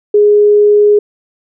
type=tone; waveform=sine; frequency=415.3 Hz; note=G#4; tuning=in tune; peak=-4 dBFS; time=0.14-0.99 s; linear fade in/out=5 ms; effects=none